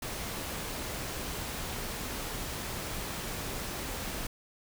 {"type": "noise", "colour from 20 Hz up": "pink", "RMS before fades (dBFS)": -37, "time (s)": [0.02, 4.27], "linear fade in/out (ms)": 5, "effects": []}